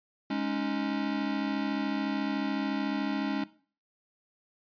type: chord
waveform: square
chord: Ab suspended fourth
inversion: none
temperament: equal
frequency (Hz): 207.7 / 277.2 / 311.1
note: Ab3 / Db4 / Eb4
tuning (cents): 0 / 0 / 0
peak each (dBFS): -34 / -32 / -37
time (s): 0.3-3.44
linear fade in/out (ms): 5
effects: noise-tail reverb RT60 0.4 s tail -17 dB re dry + resampled to 11025 Hz